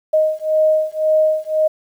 sine beating tone pair, 622.3 / 624.2 Hz, D#5 / D#5, 0 / +5 cents, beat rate 1.9 Hz, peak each -16 dBFS, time 0.13-1.68 s, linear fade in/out 10 ms, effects 8-bit

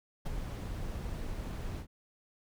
brown noise with ADSR envelope, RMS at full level -32 dBFS, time 0.25-1.87 s, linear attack 14 ms, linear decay 20 ms, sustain -6 dB, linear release 85 ms, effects none

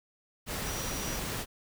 sine tone in noise, 5810 Hz, F#8, 32 cents flat, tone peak -41 dBFS, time 0.63-1.2 s, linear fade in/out 50 ms, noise pink, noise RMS -35 dBFS, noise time 0.46-1.46 s, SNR -9 dB, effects none

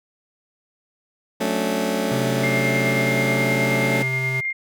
20% pulse chord, D major seventh, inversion first, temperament just, 183.54 / 220.2 / 275.3 / 293.7 Hz, F#3 / A3 / C#4 / D4, -14 / +2 / -12 / 0 cents, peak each -23 / -19 / -22 / -25 dBFS, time 1.4-4.03 s, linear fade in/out 10 ms
square tone, 130.8 Hz, C3, in tune, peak -25 dBFS, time 2.11-4.41 s, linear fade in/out 10 ms
sine tone with tremolo, 2116 Hz, C7, 19 cents sharp, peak -21 dBFS, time 2.43-4.53 s, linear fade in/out 10 ms, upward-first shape square, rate 9.4 Hz, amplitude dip 30%
effects none

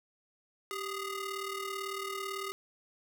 sawtooth ring-modulated tone, 818 Hz, G#5, 26 cents flat, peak -29 dBFS, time 0.71-2.52 s, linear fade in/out 0 ms, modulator 428 Hz, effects none

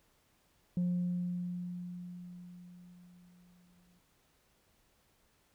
sine tone with exponential decay, 177.5 Hz, F3, 28 cents sharp, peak -26 dBFS, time 0.77-3.99 s, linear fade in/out 2 ms, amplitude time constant 700 ms, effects tanh soft clip ceiling -27 dBFS + pink hiss -71 dBFS RMS until 5.54 s

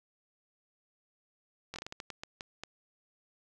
slowing click train, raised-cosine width 0.2 ms, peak -23 dBFS, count 11, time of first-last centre 1.74-2.636 s, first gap 20 ms, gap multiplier 1.31, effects none

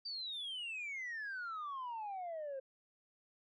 sine exponential sweep, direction down, 4699 to 523 Hz, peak -38 dBFS, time 0.05-2.6 s, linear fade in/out 10 ms, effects tanh soft clip ceiling -38 dBFS + MP3 48 kbps

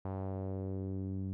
sawtooth tone with low-pass filter sweep, 95.7 Hz, G2, 41 cents flat, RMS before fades -38 dBFS, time 0.05-1.33 s, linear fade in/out 0 ms, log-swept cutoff 890 to 230 Hz, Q 1.7, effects none

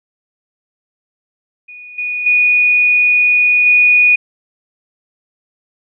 sine tone with level steps, 2464 Hz, D#7, 17 cents flat, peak -31 / -17 / -8 / -6 dBFS, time 1.68-4.16 s, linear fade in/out 10 ms, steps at 1.98 / 2.26 / 3.66 s, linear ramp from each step 5 ms, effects none

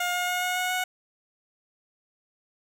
15% pulse tone with pitch steps, 712 / 716.5 / 721.1 / 725.7 / 730.3 / 735 Hz, F5 / F5 / F#5 / F#5 / F#5 / F#5, +33 / +44 / -45 / -34 / -23 / -12 cents, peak -19 dBFS, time 0-0.84 s, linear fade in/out 5 ms, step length 140 ms, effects none

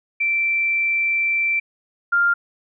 sine tone pair in turn, 2342 / 1398.2 Hz, D7 / F6, -5 / +2 cents, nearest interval major sixth, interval 893 cents, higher first, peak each -17 / -14 dBFS, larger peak second, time 0.2-1.6 / 2.12-2.34 s, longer first, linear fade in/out 10 ms, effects none

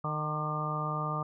harmonic tone with a mistuned harmonic, 152.6 Hz, D#3, 33 cents flat, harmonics 1 / 2 / 3 / 4 / 5 / 6 / 7 / 8, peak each -34 / -45 / -44 / -41 / -42 / -42 / -41 / -34 dBFS, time 0.04-1.23 s, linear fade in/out 5 ms, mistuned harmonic 8, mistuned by -28 cents, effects none

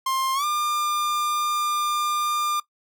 45% pulse tone with pitch glide, 1057 to 1200.2 Hz, C6 to D6, +17 to +37 cents, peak -22 dBFS, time 0.06-2.6 s, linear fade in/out 5 ms, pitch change +220 cents, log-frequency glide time 0.34-0.45 s, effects noise-tail reverb RT60 0.1 s tail -19 dB re dry

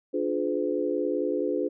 sine chord, D diminished seventh, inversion none, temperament just, 293.7 / 352.4 / 422.9 / 507.5 Hz, D4 / F4 / Ab4 / Cb5, 0 / +16 / +31 / +47 cents, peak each -30 dBFS, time 0.13-1.69 s, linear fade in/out 20 ms, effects none

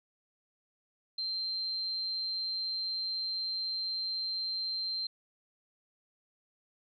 sine tone, 4142 Hz, C8, 18 cents flat, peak -32 dBFS, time 1.18-5.07 s, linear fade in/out 5 ms, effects none

